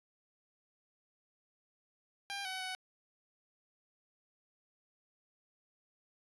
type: tone with pitch steps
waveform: 10% pulse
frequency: 798 / 753 / 747 Hz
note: G5 / F#5 / F#5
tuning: +31 / +30 / +16 cents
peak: -30 dBFS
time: 2.3-2.75 s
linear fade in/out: 0 ms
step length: 150 ms
effects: resampled to 24000 Hz